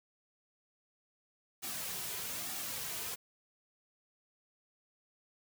white noise with flanger, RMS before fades -40 dBFS, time 1.62-3.16 s, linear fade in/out 20 ms, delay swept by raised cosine 1.9 to 3.7 ms, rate 1.1 Hz, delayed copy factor -0.55, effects none

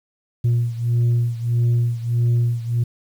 sine beating tone pair, 118.4 / 120 Hz, A#2 / B2, +27 / -49 cents, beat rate 1.6 Hz, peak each -16 / -19 dBFS, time 0.44-2.84 s, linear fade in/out 10 ms, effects tanh soft clip ceiling -13 dBFS + 8-bit

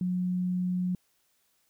sine tone, 181.1 Hz, F#3, 37 cents flat, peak -26 dBFS, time 0.01-0.95 s, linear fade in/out 2 ms, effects white hiss -71 dBFS RMS until 1.69 s

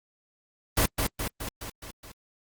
pink noise with echo, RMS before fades -22 dBFS, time 0.77-0.86 s, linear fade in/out 5 ms, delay 210 ms, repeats 6, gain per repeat -4 dB, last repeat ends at 2.12 s, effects Opus 24 kbps

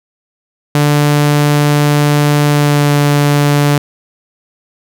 sawtooth tone with pitch glide, 146.83 to 145.06 Hz, D3 to D3, 0 to -21 cents, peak -4 dBFS, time 0.75-3.78 s, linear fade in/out 2 ms, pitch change -21 cents, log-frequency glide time 2.47-2.95 s, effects none

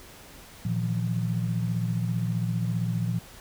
sine chord, Bb suspended fourth, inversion none, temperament equal with one note detuned, 116.54 / 159.48 / 174.61 Hz, Bb2 / Eb3 / F3, 0 / +43 / 0 cents, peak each -27 / -33 / -29 dBFS, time 0.65-3.19 s, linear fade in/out 5 ms, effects pink hiss -48 dBFS RMS until 3.4 s

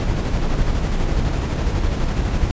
brown noise with tremolo, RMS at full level -18 dBFS, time 0-2.51 s, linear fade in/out 0 ms, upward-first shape square, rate 12 Hz, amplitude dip 30%, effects resampled to 16000 Hz

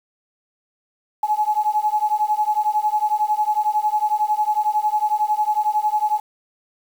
sine beating tone pair, 843 / 854 Hz, G#5 / G#5, +26 / +48 cents, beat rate 11 Hz, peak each -20 dBFS, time 1.23-6.2 s, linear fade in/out 5 ms, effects 7-bit

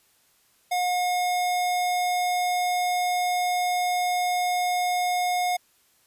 square tone, 720 Hz, F#5, 47 cents flat, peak -23 dBFS, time 0.71-5.57 s, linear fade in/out 10 ms, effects white hiss -63 dBFS RMS until 6.06 s + resampled to 32000 Hz

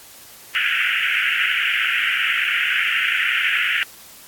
white band-pass noise, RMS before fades -20 dBFS, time 0.55-3.83 s, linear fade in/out 0 ms, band 1400 to 3000 Hz, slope 96 dB/octave, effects white hiss -43 dBFS RMS until 4.27 s + AAC 64 kbps

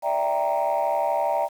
sine chord, E half-diminished seventh, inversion third, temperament equal, 587.3 / 659.3 / 784 / 932.3 Hz, D5 / E5 / G5 / Bb5, 0 / 0 / 0 / 0 cents, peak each -25 dBFS, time 0.02-1.49 s, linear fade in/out 50 ms, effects tanh soft clip ceiling -15 dBFS + 8-bit

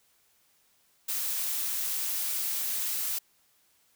blue noise, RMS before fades -31 dBFS, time 1.08-3.19 s, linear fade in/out 10 ms, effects white hiss -67 dBFS RMS until 3.95 s

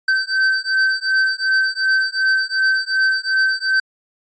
square beating tone pair, 1544 / 1546.7 Hz, G6 / G6, -27 / -24 cents, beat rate 2.7 Hz, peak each -19 dBFS, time 0.08-3.8 s, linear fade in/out 5 ms, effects resampled to 16000 Hz

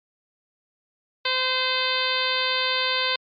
harmonic tone, 515 Hz, C5, 28 cents flat, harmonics 1 / 2 / 3 / 4 / 5 / 6 / 7 / 8 / 9, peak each -31 / -29 / -30 / -30 / -30 / -30 / -28 / -30 / -32 dBFS, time 1.25-3.16 s, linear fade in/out 5 ms, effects MP3 48 kbps

